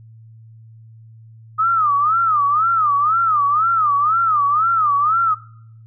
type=tone with vibrato; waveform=sine; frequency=1245 Hz; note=D#6; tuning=1 cent sharp; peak=-13 dBFS; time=1.58-5.35 s; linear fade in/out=20 ms; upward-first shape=sine; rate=2 Hz; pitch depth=170 cents each way; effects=noise-tail reverb RT60 0.7 s tail -21 dB re dry + added 112 Hz sine -40 dBFS peak until 5.86 s